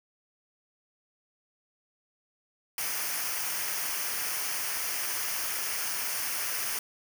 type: noise with comb filter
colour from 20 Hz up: white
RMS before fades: -32 dBFS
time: 2.78-6.79 s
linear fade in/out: 2 ms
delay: 0.26 ms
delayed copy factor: -0.65
effects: none